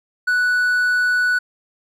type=tone; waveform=triangle; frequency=1480 Hz; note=F#6; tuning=in tune; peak=-13 dBFS; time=0.27-1.39 s; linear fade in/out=10 ms; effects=none